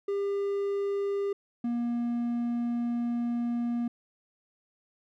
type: tone pair in turn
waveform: triangle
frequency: 400 / 237.8 Hz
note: G4 / A#3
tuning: +35 / +35 cents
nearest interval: major sixth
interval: 900 cents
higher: first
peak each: -25 dBFS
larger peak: neither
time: 0.08-1.33 / 1.64-3.88 s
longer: second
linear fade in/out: 5 ms
effects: none